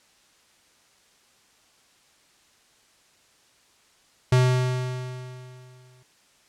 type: tone with exponential decay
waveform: square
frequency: 126.8 Hz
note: B2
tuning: 46 cents sharp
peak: -15 dBFS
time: 4.32-6.03 s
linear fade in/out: 5 ms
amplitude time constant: 370 ms
effects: white hiss -60 dBFS RMS until 6.48 s + low-pass 8000 Hz 12 dB/octave